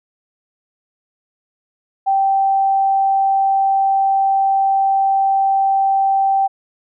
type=tone; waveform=sine; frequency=780 Hz; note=G5; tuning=9 cents flat; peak=-12 dBFS; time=2.06-6.48 s; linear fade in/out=20 ms; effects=none